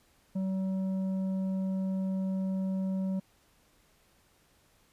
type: tone with tanh clipping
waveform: triangle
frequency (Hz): 190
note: F#3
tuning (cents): +46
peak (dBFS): -30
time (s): 0.35-3.2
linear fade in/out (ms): 10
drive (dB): 11
effects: pink hiss -66 dBFS RMS until 4.92 s + resampled to 32000 Hz